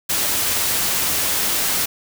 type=noise; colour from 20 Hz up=white; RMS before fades=-20 dBFS; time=0.09-1.86 s; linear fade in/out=10 ms; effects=none